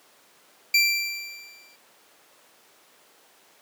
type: tone with exponential decay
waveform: 25% pulse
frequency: 2353 Hz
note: D7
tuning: 3 cents sharp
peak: -11 dBFS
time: 0.74-1.76 s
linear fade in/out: 5 ms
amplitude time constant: 220 ms
effects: pink hiss -56 dBFS RMS until 3.61 s + high-pass 400 Hz 12 dB/octave